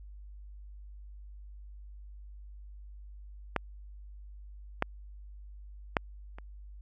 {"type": "clicks", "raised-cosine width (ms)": 0.5, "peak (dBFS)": [-12, -11, -9, -30], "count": 4, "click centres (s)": [3.563, 4.824, 5.968, 6.385], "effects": ["added 50 Hz sine -45 dBFS peak until 6.81 s"]}